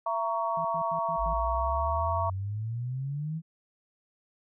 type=chord; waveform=sine; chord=A# diminished; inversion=second; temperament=just; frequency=671.3 / 932.3 / 1118.8 Hz; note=E5 / A#5 / C#6; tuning=+31 / 0 / +16 cents; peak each=-31 dBFS; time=0.06-2.3 s; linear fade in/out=5 ms
type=tone bursts; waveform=sine; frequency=164.8 Hz; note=E3; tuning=in tune; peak=-39 dBFS; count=5; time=0.57-1.335 s; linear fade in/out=2 ms; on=77 ms; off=95 ms
type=exponential sweep; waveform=sine; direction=up; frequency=51.8 to 164.81 Hz; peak=-30 dBFS; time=1.17-3.42 s; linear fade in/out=50 ms
effects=none